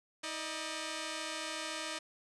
5% pulse tone pair together, 318.3 / 603 Hz, D#4 / D5, +39 / +46 cents, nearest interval major seventh, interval 1107 cents, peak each -29 / -29 dBFS, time 0.23-1.99 s, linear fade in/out 10 ms, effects resampled to 22050 Hz + 10-bit

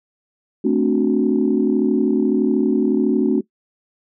sine chord, D dominant seventh, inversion second, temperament equal, 220 / 261.6 / 293.7 / 370 Hz, A3 / C4 / D4 / F#4, 0 / 0 / 0 / 0 cents, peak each -19 dBFS, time 0.64-3.41 s, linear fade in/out 10 ms, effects noise-tail reverb RT60 0.1 s tail -19 dB re dry + tanh soft clip ceiling -5 dBFS

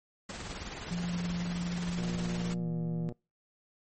pink noise with tremolo, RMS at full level -39 dBFS, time 0.29-2.54 s, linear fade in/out 5 ms, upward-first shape sine, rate 19 Hz, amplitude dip 45%
sine tone with pitch glide, 174.61 to 165.19 Hz, F3 to E3, 0 to +4 cents, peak -31 dBFS, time 0.91-3.09 s, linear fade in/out 0 ms, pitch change -96 cents, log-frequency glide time 2.59-2.67 s
click train, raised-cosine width 2 ms, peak -30 dBFS, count 137, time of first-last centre 1.98-3.123 s, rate 119 Hz
effects noise-tail reverb RT60 0.3 s tail -26 dB re dry + MP3 32 kbps

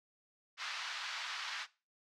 pink band-pass noise, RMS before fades -42 dBFS, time 0.57-1.67 s, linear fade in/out 50 ms, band 1100 to 5100 Hz, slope 24 dB/octave, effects noise-tail reverb RT60 0.3 s tail -18 dB re dry

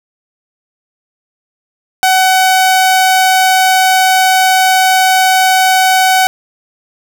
sawtooth tone, 752 Hz, F#5, 28 cents sharp, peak -3 dBFS, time 2.03-6.27 s, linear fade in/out 0 ms, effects none

